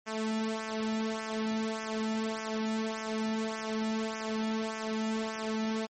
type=tone with flanger; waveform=sawtooth; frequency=220 Hz; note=A3; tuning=in tune; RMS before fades=-33 dBFS; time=0.06-5.87 s; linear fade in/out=20 ms; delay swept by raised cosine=0.24 to 1.94 ms; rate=1.7 Hz; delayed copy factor=-0.75; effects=MP3 32 kbps